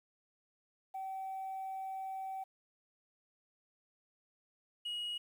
sine tone pair in turn, 767 / 2896 Hz, G5 / F#7, -38 / -38 cents, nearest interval octave + major seventh, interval 2300 cents, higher second, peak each -37 / -34 dBFS, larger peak second, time 0.94-2.44 / 4.85-5.18 s, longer first, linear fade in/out 10 ms, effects tanh soft clip ceiling -36 dBFS + 11-bit

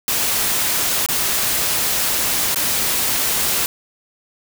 white noise with dropouts, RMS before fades -19 dBFS, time 0.08-3.66 s, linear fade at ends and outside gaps 1 ms, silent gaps 1.062-1.087 / 2.546-2.559 s, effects none

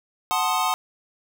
square chord, F# diminished seventh, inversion none, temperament equal, 740 / 880 / 1046.5 / 1244.5 Hz, F#5 / A5 / C6 / Eb6, 0 / 0 / 0 / 0 cents, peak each -27 dBFS, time 0.31-0.74 s, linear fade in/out 0 ms, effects none

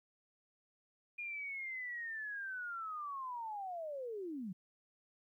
sine linear sweep, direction down, 2437 to 170 Hz, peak -40 dBFS, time 1.18-4.53 s, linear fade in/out 10 ms, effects 13-bit

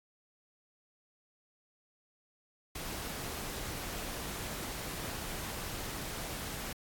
pink noise, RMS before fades -40 dBFS, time 2.75-6.73 s, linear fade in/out 5 ms, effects AAC 64 kbps

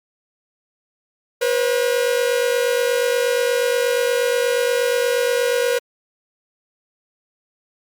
45% pulse tone pair together, 484.6 / 533 Hz, B4 / C5, -33 / +32 cents, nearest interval major second, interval 165 cents, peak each -18 / -22 dBFS, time 1.41-5.79 s, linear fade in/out 10 ms, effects Opus 48 kbps

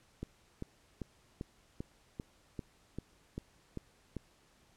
click train, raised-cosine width 3 ms, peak -26 dBFS, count 11, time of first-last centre 0.23-4.167 s, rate 2.54 Hz, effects pink hiss -67 dBFS RMS until 4.76 s + low-pass 10000 Hz 12 dB/octave

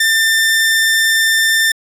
sawtooth tone, 1791 Hz, A6, 30 cents sharp, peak -7 dBFS, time 0-1.72 s, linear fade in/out 5 ms, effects resampled to 32000 Hz

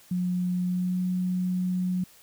sine tone with pitch glide, 180 to 182.3 Hz, F#3 to F#3, -47 to -25 cents, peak -24 dBFS, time 0.11-2.04 s, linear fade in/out 5 ms, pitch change +22 cents, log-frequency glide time 0.64-0.98 s, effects white hiss -55 dBFS RMS until 2.22 s

